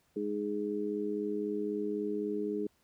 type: harmonic tone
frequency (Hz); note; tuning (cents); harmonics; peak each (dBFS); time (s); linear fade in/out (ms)
103.83; G#2; 0; 2 / 3 / 4; -38 / -36 / -34; 0.16-2.67; 5
effects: pink hiss -71 dBFS RMS until 2.83 s + high-pass 60 Hz 12 dB/octave